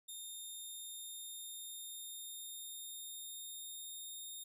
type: tone with pitch glide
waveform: 10% pulse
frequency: 3655 to 3680 Hz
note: A#7 to A#7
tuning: -35 to -23 cents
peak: -39 dBFS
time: 0.08-4.44 s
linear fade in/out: 10 ms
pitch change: +12 cents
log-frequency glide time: 0.52-4.13 s
effects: none